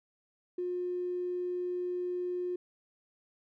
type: tone with tanh clipping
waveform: triangle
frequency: 358.1 Hz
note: F4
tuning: 43 cents sharp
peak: -31 dBFS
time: 0.58-2.56 s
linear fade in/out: 5 ms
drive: 2 dB
effects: none